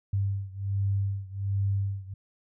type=beating tone pair; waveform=sine; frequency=98.3 / 99.6 Hz; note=G2 / G2; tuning=+5 / +28 cents; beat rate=1.3 Hz; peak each=-28 / -30 dBFS; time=0.13-2.14 s; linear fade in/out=5 ms; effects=none